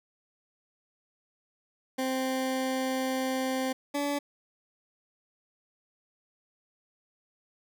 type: tone pair in turn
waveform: 20% pulse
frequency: 261.3 / 286.7 Hz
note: C4 / D4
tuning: -2 / -42 cents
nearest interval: major second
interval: 160 cents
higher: second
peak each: -23 dBFS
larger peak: neither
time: 1.98-3.73 / 3.94-4.19 s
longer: first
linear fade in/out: 10 ms
effects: none